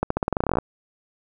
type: accelerating click train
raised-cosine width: 1 ms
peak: -7 dBFS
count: 16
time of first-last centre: 0.03-0.586 s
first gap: 74 ms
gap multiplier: 0.89
effects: none